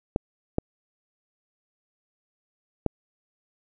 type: clicks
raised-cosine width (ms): 2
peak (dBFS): -9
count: 3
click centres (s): 0.161 / 0.584 / 2.863
effects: none